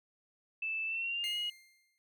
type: tone with pitch glide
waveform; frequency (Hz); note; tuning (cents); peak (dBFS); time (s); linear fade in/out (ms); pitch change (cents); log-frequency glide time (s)
sine; 2637 to 2892; E7 to F#7; 0 to -40; -33; 0.62-1.5; 5; +160; 0.86-1.37
type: tone with exponential decay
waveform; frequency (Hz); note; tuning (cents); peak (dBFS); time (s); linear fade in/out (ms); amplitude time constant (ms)
sawtooth; 2108; C7; +12; -35; 1.24-1.98; 0; 160
effects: none